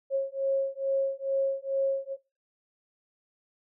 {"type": "beating tone pair", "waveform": "sine", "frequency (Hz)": [542, 544.3], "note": ["C#5", "C#5"], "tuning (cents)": [-39, -32], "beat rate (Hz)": 2.3, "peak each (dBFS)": -28, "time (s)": [0.1, 2.17], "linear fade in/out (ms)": 50, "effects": ["noise-tail reverb RT60 0.3 s tail -24 dB re dry"]}